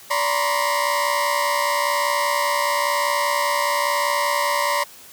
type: tone cluster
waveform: 30% pulse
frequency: 577 / 938 / 999 / 1064 Hz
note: D5 / A#5 / B5 / C6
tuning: -31 / +11 / +20 / +29 cents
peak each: -22 dBFS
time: 0.1-4.84 s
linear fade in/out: 10 ms
effects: white hiss -44 dBFS RMS until 5.12 s + high-pass 60 Hz 12 dB/octave